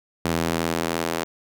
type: tone with high-pass filter sweep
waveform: sawtooth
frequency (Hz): 83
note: E2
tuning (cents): +12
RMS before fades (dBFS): -25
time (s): 0.25-1.24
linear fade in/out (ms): 0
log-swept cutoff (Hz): 180 to 390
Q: 0.79
effects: none